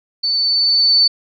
sine tone with level ramp, 4509 Hz, C#8, 29 cents sharp, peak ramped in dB -15 to -8 dBFS, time 0.23-1.08 s, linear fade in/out 10 ms, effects none

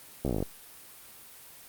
slowing click train, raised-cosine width 2 ms, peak -16 dBFS, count 11, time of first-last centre 0.25-0.426 s, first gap 14 ms, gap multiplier 1.05, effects white hiss -50 dBFS RMS until 1.68 s + Opus 32 kbps

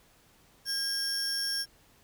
40% pulse tone pair together, 1621 / 5452 Hz, G#6 / F8, -42 / -43 cents, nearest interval octave + major sixth, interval 2099 cents, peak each -37 / -29 dBFS, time 0.65-1.66 s, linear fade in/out 50 ms, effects pink hiss -62 dBFS RMS until 2.03 s

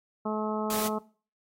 harmonic tone, 214.7 Hz, A3, 42 cents flat, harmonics 1 / 2 / 3 / 4 / 5 / 6, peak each -31 / -34 / -36 / -37 / -38 / -39 dBFS, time 0.25-0.99 s, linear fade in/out 10 ms
white noise, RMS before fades -33 dBFS, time 0.7-0.88 s, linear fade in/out 2 ms
effects noise-tail reverb RT60 0.4 s tail -20 dB re dry + AAC 48 kbps

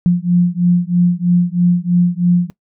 sine beating tone pair, 174.61 / 177.71 Hz, F3 / F3, 0 / +30 cents, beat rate 3.1 Hz, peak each -13 dBFS, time 0.06-2.5 s, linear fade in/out 0 ms, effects noise-tail reverb RT60 0.1 s tail -19 dB re dry

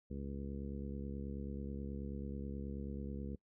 harmonic tone, 69.3 Hz, C#2, in tune, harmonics 1 / 2 / 3 / 4 / 5 / 6 / 7, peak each -44 / -48 / -45 / -51 / -54 / -54 / -54 dBFS, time 0.1-3.36 s, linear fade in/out 10 ms, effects noise-tail reverb RT60 0.1 s tail -24 dB re dry

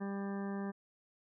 harmonic tone, 198.2 Hz, G3, 19 cents sharp, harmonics 1 / 2 / 3 / 4 / 5 / 6 / 8 / 9, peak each -37 / -44 / -51 / -50 / -53 / -53 / -54 / -56 dBFS, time 0-0.72 s, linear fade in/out 20 ms, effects none

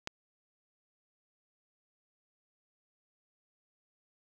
click, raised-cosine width 0.2 ms, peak -18 dBFS, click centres 0.074 s, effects none

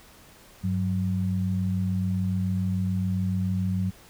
sine tone pair together, 98 / 185 Hz, G2 / F#3, 0 / 0 cents, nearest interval major seventh, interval 1100 cents, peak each -26 dBFS, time 0.63-3.91 s, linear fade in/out 20 ms, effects pink hiss -52 dBFS RMS until 4.09 s

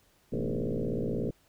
sine tone with frequency modulation, 122.9 Hz, B2, 8 cents flat, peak -28 dBFS, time 0.32-1.31 s, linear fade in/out 10 ms, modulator 56.7 Hz, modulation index 7, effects pink hiss -66 dBFS RMS until 1.48 s

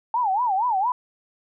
sine tone with vibrato, 867 Hz, A5, 26 cents flat, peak -19 dBFS, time 0.14-0.92 s, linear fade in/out 2 ms, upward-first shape sine, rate 4.3 Hz, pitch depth 250 cents each way, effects none

